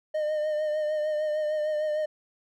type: tone with vibrato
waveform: triangle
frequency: 610 Hz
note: D#5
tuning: 34 cents flat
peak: -23 dBFS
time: 0.14-2.06 s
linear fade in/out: 10 ms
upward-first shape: triangle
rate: 6.6 Hz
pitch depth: 38 cents each way
effects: none